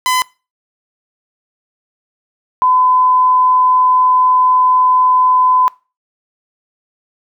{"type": "tone pair in turn", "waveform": ["sawtooth", "sine"], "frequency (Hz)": [1012, 1012], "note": ["B5", "B5"], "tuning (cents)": [42, 42], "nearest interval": "unison", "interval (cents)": 0, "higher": "neither", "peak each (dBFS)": -8, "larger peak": "neither", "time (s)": [[0.06, 0.22], [2.62, 5.68]], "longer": "second", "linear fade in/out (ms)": 0, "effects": ["noise-tail reverb RT60 0.3 s tail -22 dB re dry"]}